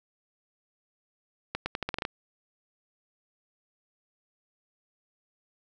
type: accelerating click train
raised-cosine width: 0.3 ms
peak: -14 dBFS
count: 9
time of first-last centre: 1.55-2.051 s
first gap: 110 ms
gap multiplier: 0.83
effects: none